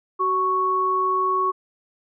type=tone pair together; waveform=sine; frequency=376.6 / 1108.5 Hz; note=F#4 / C#6; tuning=+31 / 0 cents; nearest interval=octave + perfect fifth; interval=1869 cents; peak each=-26 / -19 dBFS; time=0.19-1.52 s; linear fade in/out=20 ms; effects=none